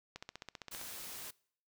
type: click train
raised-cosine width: 0.2 ms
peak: -27 dBFS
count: 11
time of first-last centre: 0.16-0.814 s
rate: 15.3 Hz
type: noise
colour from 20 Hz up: white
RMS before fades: -46 dBFS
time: 0.71-1.31 s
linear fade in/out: 10 ms
effects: noise-tail reverb RT60 0.6 s tail -24 dB re dry